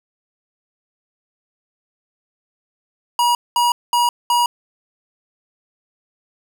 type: tone bursts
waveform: square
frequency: 960 Hz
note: B5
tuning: 49 cents flat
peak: -14 dBFS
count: 4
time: 3.19-4.46 s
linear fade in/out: 2 ms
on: 160 ms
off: 210 ms
effects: none